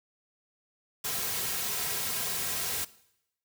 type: noise with comb filter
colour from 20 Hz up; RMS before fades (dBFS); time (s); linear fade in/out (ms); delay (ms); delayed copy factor
white; -32; 1.04-2.85; 10; 3.4; -0.55
effects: noise-tail reverb RT60 0.8 s tail -19 dB re dry